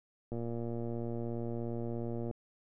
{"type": "click train", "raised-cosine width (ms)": 2, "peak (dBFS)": -26, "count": 234, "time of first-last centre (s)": [0.32, 2.311], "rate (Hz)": 117, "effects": []}